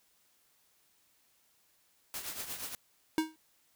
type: noise with tremolo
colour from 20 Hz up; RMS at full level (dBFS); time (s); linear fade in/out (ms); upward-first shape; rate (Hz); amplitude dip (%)
white; -38; 2.14-2.75; 0; triangle; 8.5; 70
type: tone with exponential decay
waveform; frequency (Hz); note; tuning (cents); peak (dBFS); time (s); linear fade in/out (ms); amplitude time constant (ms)
square; 316.1; D#4; +27; -24; 3.18-3.36; 1; 37
effects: white hiss -70 dBFS RMS until 3.75 s

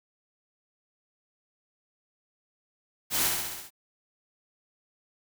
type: noise with echo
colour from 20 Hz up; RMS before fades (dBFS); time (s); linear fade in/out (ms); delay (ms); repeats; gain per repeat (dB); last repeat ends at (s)
white; -27; 3.1-3.31; 50; 66; 6; -3; 3.706
effects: none

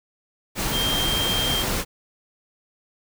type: tone in noise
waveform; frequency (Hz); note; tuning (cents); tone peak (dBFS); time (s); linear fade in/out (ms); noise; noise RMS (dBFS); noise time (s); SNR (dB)
sine; 3182; G7; +25; -23; 0.71-1.65; 50; pink; -25; 0.55-1.85; -1
effects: none

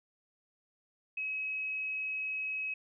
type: tone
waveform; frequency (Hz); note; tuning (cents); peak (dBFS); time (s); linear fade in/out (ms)
sine; 2556; D#7; +46; -33; 1.17-2.74; 5
effects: none

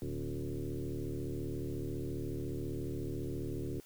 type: tone with frequency modulation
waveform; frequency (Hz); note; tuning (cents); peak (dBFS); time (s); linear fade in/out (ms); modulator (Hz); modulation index
sine; 130.81; C3; 0; -35; 0.02-3.8; 0; 74.4; 3.9
effects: white hiss -61 dBFS RMS until 3.85 s

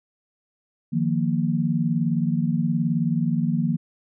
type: chord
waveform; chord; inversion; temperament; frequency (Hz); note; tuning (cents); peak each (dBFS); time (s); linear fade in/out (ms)
sine; Eb suspended second; none; equal; 155.56 / 174.61 / 233.1; Eb3 / F3 / Bb3; 0 / 0 / 0; -24; 0.92-3.77; 20
effects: none

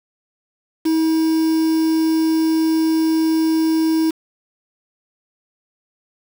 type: tone with quantisation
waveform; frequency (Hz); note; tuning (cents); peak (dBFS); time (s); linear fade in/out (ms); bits
triangle; 320.8; E4; -47; -12; 0.85-4.11; 10; 5
effects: none

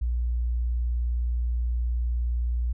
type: tone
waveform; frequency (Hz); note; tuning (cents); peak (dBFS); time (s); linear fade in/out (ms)
sine; 59.6; A#1; +39; -23; 0.01-2.73; 10
effects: none

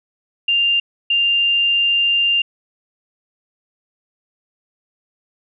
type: tone bursts at uneven times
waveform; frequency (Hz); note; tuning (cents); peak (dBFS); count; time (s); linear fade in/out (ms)
sine; 2794; F7; 0; -13; 2; 0.48-0.8 / 1.1-2.42; 5
effects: none

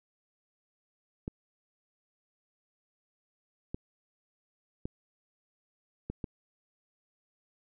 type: clicks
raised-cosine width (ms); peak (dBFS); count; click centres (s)
3; -22; 5; 1.279 / 3.745 / 4.855 / 6.1 / 6.242
effects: none

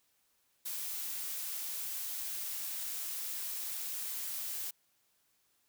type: noise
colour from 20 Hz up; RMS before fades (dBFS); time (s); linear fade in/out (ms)
blue; -39; 0.65-4.71; 10
effects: white hiss -74 dBFS RMS until 5.68 s

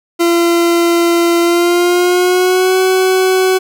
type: tone with pitch glide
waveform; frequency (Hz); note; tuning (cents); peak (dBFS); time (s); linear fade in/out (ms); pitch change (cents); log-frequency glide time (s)
40% pulse; 341.5 to 374.6; F4 to F#4; -39 to +21; -8; 0.19-3.59; 20; +160; 1.41-2.78
effects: none

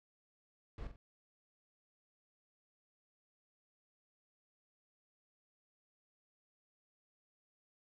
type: noise with echo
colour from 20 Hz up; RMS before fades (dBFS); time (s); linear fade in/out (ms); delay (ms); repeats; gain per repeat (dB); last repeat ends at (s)
brown; -44; 0.78-0.87; 2; 45; 2; -8; 0.96
effects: low-pass 4000 Hz 12 dB/octave

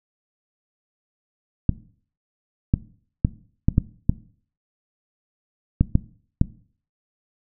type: clicks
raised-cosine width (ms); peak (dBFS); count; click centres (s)
5; -3; 9; 1.693 / 2.739 / 3.249 / 3.685 / 3.781 / 4.095 / 5.81 / 5.954 / 6.414
effects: noise-tail reverb RT60 0.5 s tail -19 dB re dry

